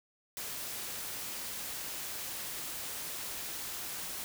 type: noise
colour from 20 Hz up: white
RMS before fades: -40 dBFS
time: 0.37-4.24 s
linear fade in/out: 0 ms
effects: none